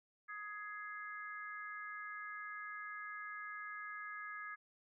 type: harmonic tone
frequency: 417.4 Hz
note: G#4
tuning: 9 cents sharp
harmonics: 3 / 4 / 5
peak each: -48 / -47 / -52 dBFS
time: 0.28-4.56 s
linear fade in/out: 20 ms
effects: none